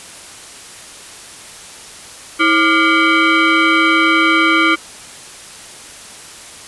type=tone with frequency modulation; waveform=sine; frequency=541 Hz; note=C#5; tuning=42 cents flat; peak=-9 dBFS; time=2.39-4.76 s; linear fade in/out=20 ms; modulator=866 Hz; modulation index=2.6; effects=white hiss -35 dBFS RMS until 6.67 s + resampled to 24000 Hz